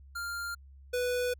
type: tone pair in turn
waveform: square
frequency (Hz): 1396.9 / 493.9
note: F6 / B4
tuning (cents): 0 / 0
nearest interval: octave + tritone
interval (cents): 1800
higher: first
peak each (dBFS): -35 / -29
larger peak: second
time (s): 0.15-0.55 / 0.93-1.34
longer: second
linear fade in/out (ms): 10
effects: added 68 Hz sine -50 dBFS peak until 1.39 s